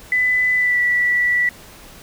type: tone with pitch glide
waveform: sine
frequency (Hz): 2000 to 1956.6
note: B6 to B6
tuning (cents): +21 to -17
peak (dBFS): -14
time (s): 0.12-1.49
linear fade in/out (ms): 2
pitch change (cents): -38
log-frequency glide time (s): 0.56-0.8
effects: pink hiss -42 dBFS RMS until 2.02 s